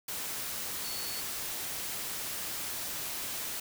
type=tone in noise; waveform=sine; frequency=4435 Hz; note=C#8; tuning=in tune; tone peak=-41 dBFS; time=0.84-1.21 s; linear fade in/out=5 ms; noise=white; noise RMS=-37 dBFS; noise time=0.08-3.6 s; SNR=-7 dB; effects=none